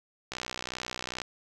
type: click train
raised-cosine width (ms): 0.2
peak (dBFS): -17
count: 57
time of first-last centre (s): 0.32-1.217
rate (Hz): 62.4
effects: none